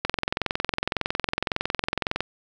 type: click train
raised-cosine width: 0.3 ms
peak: -7 dBFS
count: 48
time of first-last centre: 0.05-2.206 s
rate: 21.8 Hz
effects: none